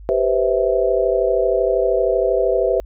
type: chord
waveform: sine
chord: C major seventh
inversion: second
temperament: just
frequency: 392.4 / 490.5 / 523.3 / 654.1 Hz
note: G4 / B4 / C5 / E5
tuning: +2 / -12 / 0 / -14 cents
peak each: -20 dBFS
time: 0.09-2.8 s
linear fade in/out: 0 ms
effects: added 50 Hz sine -35 dBFS peak until 2.85 s